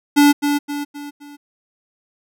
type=tone with echo; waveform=square; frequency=289.3 Hz; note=D4; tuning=26 cents flat; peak=-9 dBFS; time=0.16-0.33 s; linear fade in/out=20 ms; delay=260 ms; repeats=4; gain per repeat=-7 dB; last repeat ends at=1.37 s; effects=none